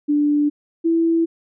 sine tone pair in turn, 293.7 / 330.9 Hz, D4 / E4, 0 / +7 cents, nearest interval major second, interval 207 cents, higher second, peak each -14 dBFS, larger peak neither, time 0.08-0.5 / 0.84-1.26 s, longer neither, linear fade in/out 20 ms, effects none

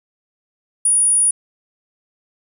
sine tone, 9680 Hz, D#9, 49 cents flat, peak -10 dBFS, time 0.85-1.31 s, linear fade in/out 5 ms, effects tanh soft clip ceiling -9 dBFS + 8-bit

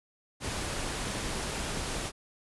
pink noise, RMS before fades -34 dBFS, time 0.4-2.12 s, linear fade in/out 50 ms, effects resampled to 24000 Hz

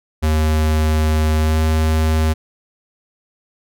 square tone with pitch glide, 77.78 to 78.82 Hz, D#2 to D#2, 0 to +23 cents, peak -14 dBFS, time 0.22-2.34 s, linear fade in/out 20 ms, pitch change +23 cents, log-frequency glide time 1.39-1.59 s, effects none

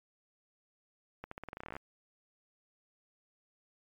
accelerating click train, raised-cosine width 0.5 ms, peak -27 dBFS, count 16, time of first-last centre 1.24-1.766 s, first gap 74 ms, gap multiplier 0.88, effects MP3 96 kbps

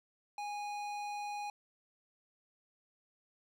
sine tone with tanh clipping, 825 Hz, G#5, 12 cents flat, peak -40 dBFS, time 0.38-1.5 s, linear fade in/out 2 ms, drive 17 dB, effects none

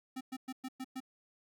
square tone bursts, 260.1 Hz, C4, 10 cents flat, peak -39 dBFS, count 6, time 0.16-1.004 s, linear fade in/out 10 ms, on 49 ms, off 110 ms, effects none

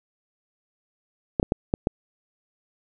clicks, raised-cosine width 2 ms, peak -7 dBFS, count 5, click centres 1.398 / 1.429 / 1.521 / 1.739 / 1.871 s, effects none

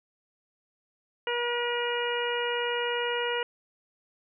harmonic tone, 479.8 Hz, A#4, 50 cents sharp, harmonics 1 / 2 / 3 / 4 / 5 / 6, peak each -30 / -34 / -35 / -36 / -38 / -34 dBFS, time 1.27-3.43 s, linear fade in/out 2 ms, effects none

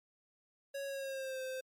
square tone with pitch glide, 554.4 to 520.3 Hz, C#5 to C5, 0 to -10 cents, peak -39 dBFS, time 0.74-1.61 s, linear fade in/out 10 ms, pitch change -110 cents, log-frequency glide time 0.85-1.42 s, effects MP3 64 kbps

